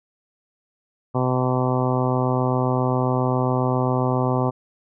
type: harmonic tone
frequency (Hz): 127.4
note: C3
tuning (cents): -46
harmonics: 1 / 2 / 3 / 4 / 5 / 6 / 7 / 8 / 9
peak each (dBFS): -22 / -25 / -27 / -28 / -29 / -30 / -30 / -31 / -32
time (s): 1.14-4.51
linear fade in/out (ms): 20
effects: none